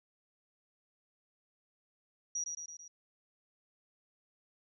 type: tone with echo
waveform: sine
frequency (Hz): 5770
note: F#8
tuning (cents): -44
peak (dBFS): -33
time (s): 2.35-2.44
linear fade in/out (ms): 5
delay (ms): 110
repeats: 4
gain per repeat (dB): -4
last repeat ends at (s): 2.88
effects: none